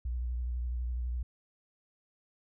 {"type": "tone with vibrato", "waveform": "sine", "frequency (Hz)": 60.8, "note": "B1", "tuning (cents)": -26, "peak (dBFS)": -31, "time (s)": [0.05, 1.23], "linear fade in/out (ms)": 5, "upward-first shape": "sine", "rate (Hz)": 12, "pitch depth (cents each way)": 51, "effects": []}